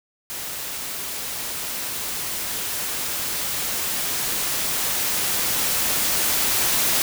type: noise with level ramp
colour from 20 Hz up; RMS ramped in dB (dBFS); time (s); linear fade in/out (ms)
white; -31 to -20; 0.3-7.02; 0
effects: none